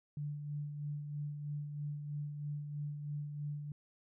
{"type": "tone with tremolo", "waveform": "sine", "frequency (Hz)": 146.83, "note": "D3", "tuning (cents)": 0, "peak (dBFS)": -36, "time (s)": [0.17, 3.72], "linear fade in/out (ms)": 2, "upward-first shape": "sine", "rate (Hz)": 3.1, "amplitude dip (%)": 45, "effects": []}